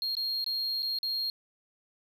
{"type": "tone with dropouts", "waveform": "sine", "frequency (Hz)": 4240, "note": "C8", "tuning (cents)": 22, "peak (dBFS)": -26, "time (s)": [0.02, 1.3], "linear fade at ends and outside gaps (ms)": 1, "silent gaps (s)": [[0.152, 0.168], [0.443, 0.463], [0.823, 0.829], [0.987, 1.03]], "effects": ["tanh soft clip ceiling -28 dBFS"]}